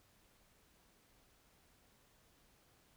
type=silence; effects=pink hiss -70 dBFS RMS until 2.96 s